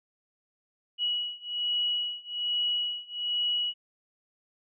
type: beating tone pair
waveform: sine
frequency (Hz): 2921 / 2922.2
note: F#7 / F#7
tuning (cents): -23 / -22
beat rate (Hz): 1.2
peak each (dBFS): -31 / -30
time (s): 0.98-3.74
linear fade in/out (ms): 50
effects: none